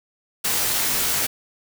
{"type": "noise with comb filter", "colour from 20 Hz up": "white", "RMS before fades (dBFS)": -22, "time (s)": [0.44, 1.27], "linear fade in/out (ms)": 10, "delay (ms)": 18, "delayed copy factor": -0.6, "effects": []}